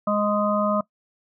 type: harmonic tone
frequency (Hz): 207.7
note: G#3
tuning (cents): 0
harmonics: 1 / 3 / 5 / 6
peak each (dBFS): -24 / -23 / -29 / -26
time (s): 0.07-0.81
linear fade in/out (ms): 5
effects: noise-tail reverb RT60 0.1 s tail -20 dB re dry